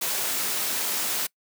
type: noise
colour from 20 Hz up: white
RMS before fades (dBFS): -27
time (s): 0.01-1.27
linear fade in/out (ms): 10
effects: noise-tail reverb RT60 0.1 s tail -24 dB re dry + high-pass 200 Hz 12 dB/octave